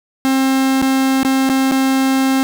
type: tone with dropouts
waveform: 45% pulse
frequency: 266.1 Hz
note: C4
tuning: 29 cents sharp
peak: -12 dBFS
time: 0.25-2.43 s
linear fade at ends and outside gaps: 0 ms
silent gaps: 0.817-0.825 / 1.231-1.249 / 1.491-1.498 / 1.713-1.72 s
effects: none